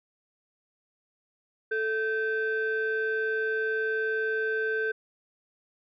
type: tone pair together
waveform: sine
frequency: 439.5 / 1550 Hz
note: A4 / G6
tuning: -2 / -20 cents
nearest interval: octave + minor seventh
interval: 2182 cents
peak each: -27 dBFS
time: 1.71-4.92 s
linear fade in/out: 10 ms
effects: tanh soft clip ceiling -21 dBFS